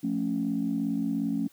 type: chord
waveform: sine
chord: F augmented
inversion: none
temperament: equal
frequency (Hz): 174.61 / 220 / 277.2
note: F3 / A3 / C#4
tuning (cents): 0 / 0 / 0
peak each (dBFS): -33 / -29 / -28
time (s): 0.03-1.48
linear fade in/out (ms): 10
effects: tanh soft clip ceiling -18 dBFS + white hiss -60 dBFS RMS until 1.52 s